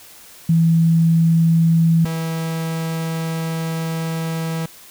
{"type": "tone pair in turn", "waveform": ["sine", "45% pulse"], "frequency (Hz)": [164.81, 162.82], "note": ["E3", "E3"], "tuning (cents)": [0, -21], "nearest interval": "unison", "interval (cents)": 21, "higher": "first", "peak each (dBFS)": [-11, -21], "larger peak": "first", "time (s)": [[0.49, 2.05], [2.05, 4.66]], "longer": "second", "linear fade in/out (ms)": 5, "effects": ["white hiss -43 dBFS RMS until 4.9 s"]}